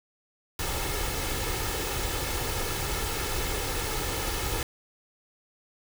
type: noise with comb filter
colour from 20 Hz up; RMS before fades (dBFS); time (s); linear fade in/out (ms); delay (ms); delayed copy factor
pink; -30; 0.59-4.63; 2; 2.3; +0.55
effects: none